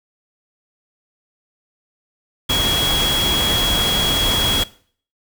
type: tone in noise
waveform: sine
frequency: 3322 Hz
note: G#7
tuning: in tune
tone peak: -17 dBFS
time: 2.49-4.64 s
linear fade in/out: 10 ms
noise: pink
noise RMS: -21 dBFS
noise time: 2.49-4.64 s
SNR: +1 dB
effects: noise-tail reverb RT60 0.5 s tail -19 dB re dry